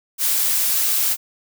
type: noise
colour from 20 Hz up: blue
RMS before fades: -19 dBFS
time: 0.18-1.17 s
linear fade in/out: 50 ms
effects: none